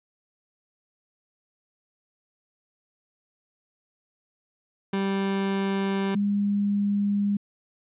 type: tone pair in turn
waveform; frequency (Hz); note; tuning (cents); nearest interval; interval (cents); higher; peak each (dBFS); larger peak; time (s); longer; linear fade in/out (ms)
30% pulse / sine; 195.5 / 202.8; G3 / G#3; -4 / -41; minor second; 63; second; -21; neither; 4.93-6.15 / 6.15-7.37; neither; 5
effects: resampled to 8000 Hz + 10-bit